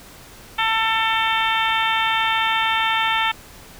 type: harmonic tone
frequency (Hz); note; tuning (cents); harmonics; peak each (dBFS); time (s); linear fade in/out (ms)
446.4; A4; +25; 2 / 3 / 4 / 5 / 6 / 7 / 8; -22 / -24 / -25 / -26 / -27 / -27 / -28; 0.58-3.32; 10
effects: pink hiss -43 dBFS RMS until 3.79 s